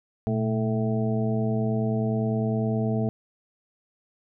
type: harmonic tone with a mistuned harmonic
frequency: 109.7 Hz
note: A2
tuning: 5 cents flat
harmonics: 1 / 2 / 3 / 4 / 6 / 7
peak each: -26 / -26 / -38 / -31 / -33 / -40 dBFS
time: 0.27-3.09 s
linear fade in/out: 0 ms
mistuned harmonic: 1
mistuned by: +140 cents
effects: none